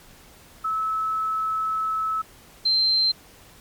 sine tone pair in turn, 1300 / 4127 Hz, E6 / C8, -24 / -25 cents, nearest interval octave + minor sixth, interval 1999 cents, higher second, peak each -22 / -17 dBFS, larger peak second, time 0.64-2.22 / 2.65-3.12 s, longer first, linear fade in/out 10 ms, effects pink hiss -50 dBFS RMS until 3.6 s + MP3 96 kbps

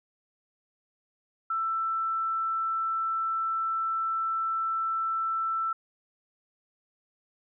sine tone, 1330 Hz, E6, 15 cents sharp, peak -26 dBFS, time 1.5-5.73 s, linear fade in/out 5 ms, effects none

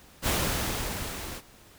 pink noise with level ramp, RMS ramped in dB -25 to -39 dBFS, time 0.22-1.42 s, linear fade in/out 50 ms, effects pink hiss -54 dBFS RMS until 1.78 s

